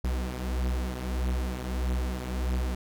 45% pulse beating tone pair, 61.74 / 63.34 Hz, B1 / B1, 0 / +44 cents, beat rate 1.6 Hz, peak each -33 / -29 dBFS, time 0.04-2.75 s, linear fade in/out 5 ms, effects none

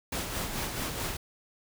pink noise with tremolo, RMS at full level -32 dBFS, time 0.12-1.17 s, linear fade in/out 5 ms, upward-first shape sine, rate 4.6 Hz, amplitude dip 45%, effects none

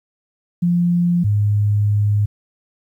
sine tone pair in turn, 174.3 / 103.64 Hz, F3 / G#2, -3 / -3 cents, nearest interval major sixth, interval 900 cents, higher first, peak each -13 dBFS, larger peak neither, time 0.62-1.24 / 1.24-2.26 s, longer second, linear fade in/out 10 ms, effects 9-bit

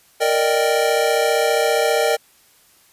square chord, Eb major seventh, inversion second, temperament equal with one note detuned, 464 / 587.3 / 622.3 / 784 Hz, Bb4 / D5 / Eb5 / G5, -8 / 0 / 0 / 0 cents, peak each -20 / -23 / -22 / -23 dBFS, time 0.2-2.17 s, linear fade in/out 20 ms, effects white hiss -54 dBFS RMS until 2.92 s + resampled to 32000 Hz

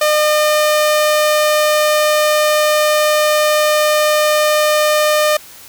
sawtooth tone, 606 Hz, D#5, 46 cents flat, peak -7 dBFS, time 0.01-5.37 s, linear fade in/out 5 ms, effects white hiss -38 dBFS RMS until 5.68 s

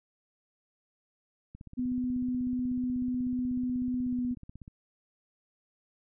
click train, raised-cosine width 5 ms, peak -33 dBFS, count 52, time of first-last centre 1.55-4.679 s, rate 16.3 Hz
sine tone with pitch glide, 250 to 246.8 Hz, B3 to B3, +21 to -1 cents, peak -28 dBFS, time 1.77-4.35 s, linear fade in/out 20 ms, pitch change -22 cents, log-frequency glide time 4.06-4.17 s
effects none

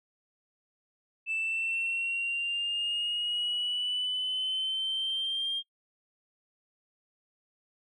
sine exponential sweep, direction up, 2638 to 3214 Hz, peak -27 dBFS, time 1.26-5.63 s, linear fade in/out 50 ms, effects noise-tail reverb RT60 0.1 s tail -23 dB re dry + tanh soft clip ceiling -25 dBFS

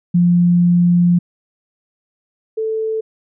sine tone pair in turn, 174.9 / 440.7 Hz, F3 / A4, +3 / +3 cents, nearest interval octave + major third, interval 1600 cents, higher second, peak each -9 / -17 dBFS, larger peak first, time 0.14-1.19 / 2.57-3.01 s, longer first, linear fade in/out 10 ms, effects none

